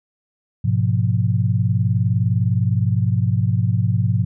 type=chord; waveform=sine; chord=F diminished; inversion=first; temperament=equal; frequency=103.83 / 123.47 / 174.61 Hz; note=Ab2 / Cb3 / F3; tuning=0 / 0 / 0 cents; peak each=-18 / -19 / -23 dBFS; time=0.64-4.25 s; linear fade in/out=10 ms; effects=none